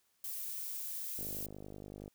violet noise, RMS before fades -41 dBFS, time 0.24-1.46 s, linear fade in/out 2 ms
click train, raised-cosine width 2 ms, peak -34 dBFS, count 46, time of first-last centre 1.19-2.079 s, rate 50.6 Hz
effects white hiss -75 dBFS RMS until 2.14 s

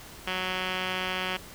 5% pulse tone with low-pass filter, 185 Hz, F#3, in tune, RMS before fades -31 dBFS, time 0.27-1.37 s, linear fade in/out 5 ms, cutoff 3300 Hz, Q 7.8, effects pink hiss -46 dBFS RMS until 1.54 s

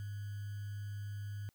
sine tone with sample-and-hold, 101.9 Hz, G#2, 32 cents flat, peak -39 dBFS, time 0-1.49 s, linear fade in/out 0 ms, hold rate 1575 Hz, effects white hiss -75 dBFS RMS until 1.54 s

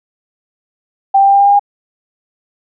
sine tone with pitch steps, 784 / 788.5 / 793.1 / 797.7 / 802.3 / 807 / 811.6 Hz, G5 / G5 / G5 / G5 / G5 / G#5 / G#5, 0 / +10 / +20 / +30 / +40 / -50 / -40 cents, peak -5 dBFS, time 1.14-1.595 s, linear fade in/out 10 ms, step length 65 ms, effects none

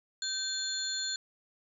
sine tone cluster, 1553 / 3516 / 4248 / 7010 Hz, G6 / A7 / C8 / A8, -17 / -2 / +25 / -7 cents, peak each -40 / -39 / -35 / -37 dBFS, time 0.22-1.16 s, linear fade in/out 2 ms, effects 11-bit

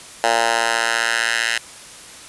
10% pulse tone with high-pass filter sweep, 115.4 Hz, A#2, 17 cents flat, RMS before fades -19 dBFS, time 0.24-1.58 s, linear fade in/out 0 ms, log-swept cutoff 770 to 2000 Hz, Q 1.8, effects white hiss -39 dBFS RMS until 2.28 s + resampled to 24000 Hz

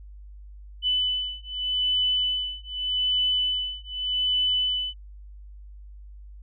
sine beating tone pair, 2998 / 2998.83 Hz, F#7 / F#7, +22 / +23 cents, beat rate 0.83 Hz, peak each -26 dBFS, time 0.82-4.94 s, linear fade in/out 50 ms, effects added 50 Hz sine -41 dBFS peak until 6.42 s

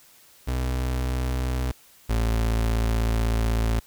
35% pulse tone pair in turn, 63.2 / 56.14 Hz, B1 / A1, +41 / +36 cents, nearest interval major second, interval 205 cents, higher first, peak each -22 / -19 dBFS, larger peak second, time 0.47-1.72 / 2.09-3.8 s, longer second, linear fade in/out 10 ms, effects white hiss -54 dBFS RMS until 3.86 s

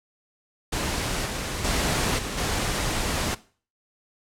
pink noise with level steps, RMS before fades -27 / -30 / -24 / -31 / -26 dBFS, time 0.72-3.35 s, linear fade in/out 10 ms, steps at 1.25 / 1.64 / 2.18 / 2.37 s, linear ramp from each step 10 ms, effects noise-tail reverb RT60 0.4 s tail -18 dB re dry + low-pass 10000 Hz 12 dB/octave

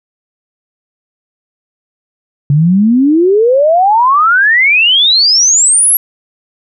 sine exponential sweep, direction up, 138.5 to 11660 Hz, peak -5 dBFS, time 2.5-5.97 s, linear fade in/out 2 ms, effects none

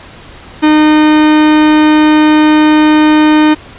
45% pulse tone, 306.1 Hz, D#4, 28 cents flat, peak -4 dBFS, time 0.62-3.55 s, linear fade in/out 20 ms, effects pink hiss -33 dBFS RMS until 3.78 s + resampled to 8000 Hz

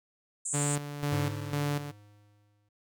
white band-pass noise, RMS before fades -34 dBFS, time 0.45-0.76 s, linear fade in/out 10 ms, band 7000 to 8900 Hz, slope 96 dB/octave
sawtooth tone with tremolo, 145 Hz, D3, 22 cents flat, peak -24 dBFS, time 0.53-1.92 s, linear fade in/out 20 ms, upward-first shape square, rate 2 Hz, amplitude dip 65%
square tone with exponential decay, 103.7 Hz, G#2, 2 cents flat, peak -31 dBFS, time 1.12-2.69 s, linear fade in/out 5 ms, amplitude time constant 340 ms
effects none

